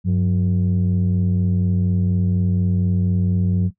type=tone pair together; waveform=sine; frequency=96.12 / 180.3 Hz; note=G2 / F#3; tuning=-34 / -45 cents; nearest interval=major seventh; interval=1089 cents; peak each=-16 dBFS; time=0.04-3.71 s; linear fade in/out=50 ms; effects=noise-tail reverb RT60 0.1 s tail -17 dB re dry + tanh soft clip ceiling -12 dBFS